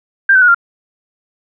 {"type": "tone with pitch steps", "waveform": "sine", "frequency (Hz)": [1586, 1517.9, 1452.7, 1390.3], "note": ["G6", "F#6", "F#6", "F6"], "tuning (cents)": [20, 44, -32, -8], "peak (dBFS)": -5, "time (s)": [0.29, 0.546], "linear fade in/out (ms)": 5, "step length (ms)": 64, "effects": []}